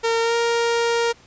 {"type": "tone with pitch glide", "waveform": "sawtooth", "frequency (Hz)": [458.1, 467.2], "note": ["A#4", "A#4"], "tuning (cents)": [-30, 4], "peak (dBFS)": -14, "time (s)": [0.03, 1.13], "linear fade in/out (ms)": 20, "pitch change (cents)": 34, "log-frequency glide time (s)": [0.21, 0.35], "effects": ["pink hiss -51 dBFS RMS until 1.26 s", "resampled to 16000 Hz"]}